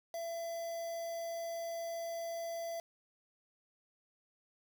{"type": "tone with quantisation", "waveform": "triangle", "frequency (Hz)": 671, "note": "E5", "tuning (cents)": 31, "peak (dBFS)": -36, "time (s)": [0.14, 2.8], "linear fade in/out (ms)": 2, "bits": 8, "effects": []}